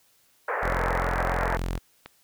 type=band-pass noise; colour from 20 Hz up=pink; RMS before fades=-28 dBFS; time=0.48-1.57 s; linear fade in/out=5 ms; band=440 to 2000 Hz; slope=48 dB/octave
type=tone; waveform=sawtooth; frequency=43.65 Hz; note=F1; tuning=in tune; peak=-23 dBFS; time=0.62-1.79 s; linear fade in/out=20 ms
type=click; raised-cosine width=0.3 ms; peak=-23 dBFS; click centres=2.06 s
effects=white hiss -63 dBFS RMS until 2.23 s